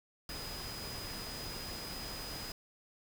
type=tone in noise; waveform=sine; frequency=4978 Hz; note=D#8; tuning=in tune; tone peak=-45 dBFS; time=0.29-2.52 s; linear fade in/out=2 ms; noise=pink; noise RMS=-44 dBFS; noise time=0.29-2.52 s; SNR=-4 dB; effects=none